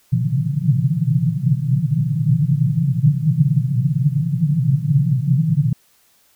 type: band-pass noise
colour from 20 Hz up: pink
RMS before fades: -17 dBFS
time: 0.12-5.73 s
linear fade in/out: 5 ms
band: 120 to 170 Hz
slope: 96 dB/octave
effects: white hiss -57 dBFS RMS until 6.35 s